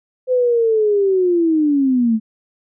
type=linear sweep; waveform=sine; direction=down; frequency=514 to 214.7 Hz; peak=-12 dBFS; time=0.27-2.2 s; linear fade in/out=50 ms; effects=none